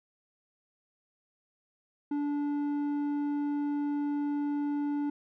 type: tone with low-pass filter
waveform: square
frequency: 290.1 Hz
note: D4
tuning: 21 cents flat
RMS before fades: -31 dBFS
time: 2.11-5.1 s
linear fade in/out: 5 ms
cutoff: 780 Hz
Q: 0.57
effects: none